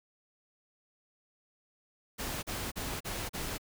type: noise bursts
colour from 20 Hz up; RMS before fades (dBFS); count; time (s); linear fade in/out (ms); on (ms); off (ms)
pink; -37; 5; 2.18-3.582; 20; 250; 38
effects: none